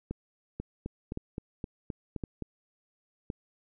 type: two click trains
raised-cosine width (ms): 3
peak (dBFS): -21 / -22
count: 4 / 8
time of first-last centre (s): 0.11-3.301 / 0.6-2.423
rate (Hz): 0.94 / 3.84
effects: none